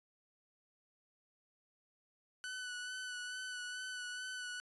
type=tone with vibrato; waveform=sawtooth; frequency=1492 Hz; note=F#6; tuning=14 cents sharp; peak=-38 dBFS; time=2.44-4.6 s; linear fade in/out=0 ms; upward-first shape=sine; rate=2.3 Hz; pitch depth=24 cents each way; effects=resampled to 24000 Hz